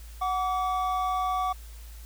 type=tone pair together; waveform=triangle; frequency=740 / 1149.3 Hz; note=F#5 / D6; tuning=0 / -38 cents; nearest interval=minor sixth; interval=762 cents; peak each=-26 dBFS; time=0.21-1.53 s; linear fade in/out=10 ms; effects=added 56 Hz sine -41 dBFS peak until 2.05 s + white hiss -53 dBFS RMS until 2.05 s